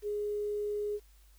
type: tone with quantisation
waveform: sine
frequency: 415.6 Hz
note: G#4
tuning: 1 cent sharp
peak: -31 dBFS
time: 0.02-1 s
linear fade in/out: 50 ms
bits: 10
effects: added 50 Hz sine -57 dBFS peak until 1.38 s + white hiss -67 dBFS RMS until 1.38 s